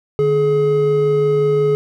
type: tone pair together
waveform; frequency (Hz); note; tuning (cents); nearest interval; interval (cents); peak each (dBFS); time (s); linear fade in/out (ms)
triangle; 149.4 / 422.6; D3 / G#4; +30 / +30; octave + tritone; 1800; -18 / -11; 0.19-1.75; 0
effects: none